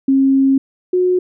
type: tone pair in turn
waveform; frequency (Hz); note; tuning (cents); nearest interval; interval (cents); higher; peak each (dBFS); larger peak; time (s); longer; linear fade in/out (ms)
sine; 270 / 363.9; C#4 / F#4; -45 / -29; perfect fourth; 516; second; -9 / -11; first; 0.08-0.58 / 0.93-1.19; first; 5
effects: none